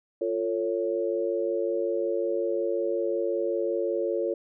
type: chord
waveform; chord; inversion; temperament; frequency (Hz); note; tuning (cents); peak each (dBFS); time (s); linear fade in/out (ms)
sine; F augmented; none; equal with one note detuned; 349.2 / 449 / 554.4; F4 / A4 / C#5; 0 / +35 / 0; -29; 0.21-4.34; 5
effects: none